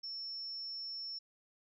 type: tone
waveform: sine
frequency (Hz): 5400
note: E8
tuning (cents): +41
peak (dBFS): -40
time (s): 0.03-1.19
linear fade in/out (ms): 10
effects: none